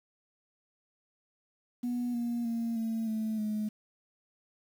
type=tone with pitch steps; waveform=sine; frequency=243.6 / 237.2 / 231 / 224.9 / 219 / 213.3 Hz; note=B3 / A#3 / A#3 / A3 / A3 / G#3; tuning=-24 / +30 / -16 / +38 / -8 / +46 cents; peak=-28 dBFS; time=1.83-3.69 s; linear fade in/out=10 ms; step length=310 ms; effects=tanh soft clip ceiling -27 dBFS + 9-bit